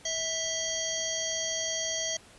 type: harmonic tone with a mistuned harmonic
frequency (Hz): 647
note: E5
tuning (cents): -32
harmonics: 1 / 3 / 5 / 7 / 9 / 10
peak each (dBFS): -37 / -39 / -36 / -38 / -35 / -35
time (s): 0.05-2.17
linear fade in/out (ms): 5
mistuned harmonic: 3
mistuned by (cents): +32
effects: pink hiss -54 dBFS RMS until 2.38 s + resampled to 24000 Hz